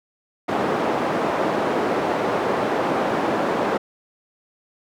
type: band-pass noise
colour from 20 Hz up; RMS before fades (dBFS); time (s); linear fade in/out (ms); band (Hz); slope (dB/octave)
white; -22; 0.48-3.78; 10; 230 to 750; 12
effects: none